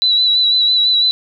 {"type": "tone with vibrato", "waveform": "sine", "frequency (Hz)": 3951, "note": "B7", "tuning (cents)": 0, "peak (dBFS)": -10, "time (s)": [0.02, 1.11], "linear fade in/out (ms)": 0, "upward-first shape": "sine", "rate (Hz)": 6, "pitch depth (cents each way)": 33, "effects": []}